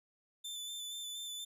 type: tone with vibrato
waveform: sawtooth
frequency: 3526 Hz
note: A7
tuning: 3 cents sharp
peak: -38 dBFS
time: 0.44-1.45 s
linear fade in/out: 10 ms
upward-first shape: square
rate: 4.2 Hz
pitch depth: 18 cents each way
effects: resampled to 32000 Hz